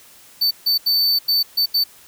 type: tone bursts at uneven times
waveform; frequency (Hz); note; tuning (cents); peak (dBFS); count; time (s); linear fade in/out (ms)
square; 4542; C#8; +41; -15; 6; 0.41-0.51 / 0.66-0.78 / 0.86-1.19 / 1.28-1.43 / 1.57-1.66 / 1.74-1.84; 10
effects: white hiss -47 dBFS RMS until 2.07 s